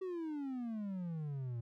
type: exponential sweep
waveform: triangle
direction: down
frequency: 383.9 to 114.3 Hz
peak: -36 dBFS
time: 0.01-1.61 s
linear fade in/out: 10 ms
effects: none